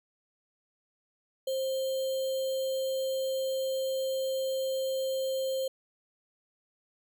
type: tone with sample-and-hold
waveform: sine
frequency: 529 Hz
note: C5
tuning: 19 cents sharp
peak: -28 dBFS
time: 1.47-5.68 s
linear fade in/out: 5 ms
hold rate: 3675 Hz
effects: none